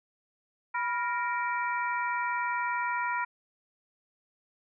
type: harmonic tone with a mistuned harmonic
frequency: 466.2 Hz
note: A#4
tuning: in tune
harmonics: 2 / 3 / 4 / 5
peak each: -30 / -34 / -36 / -38 dBFS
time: 0.74-3.25 s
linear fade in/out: 10 ms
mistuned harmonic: 2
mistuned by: +83 cents
effects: none